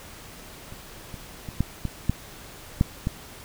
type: clicks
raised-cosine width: 5 ms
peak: -29 / -24 / -22 / -9 / -15 / -8 / -6 / -12 dBFS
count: 8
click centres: 0.724 / 1.142 / 1.488 / 1.606 / 1.853 / 2.096 / 2.811 / 3.071 s
effects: pink hiss -44 dBFS RMS until 3.44 s